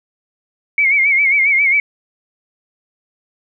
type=tone with vibrato; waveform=sine; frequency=2209 Hz; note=C#7; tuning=7 cents flat; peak=-10 dBFS; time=0.78-1.8 s; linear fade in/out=2 ms; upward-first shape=sine; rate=7.4 Hz; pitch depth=84 cents each way; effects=none